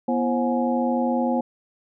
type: tone cluster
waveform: sine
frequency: 243.1 / 336.3 / 532 / 728 / 838 Hz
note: B3 / E4 / C5 / F#5 / G#5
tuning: -27 / +35 / +29 / -28 / +15 cents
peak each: -22 / -31 / -26 / -30 / -28 dBFS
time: 0.08-1.41 s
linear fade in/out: 5 ms
effects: none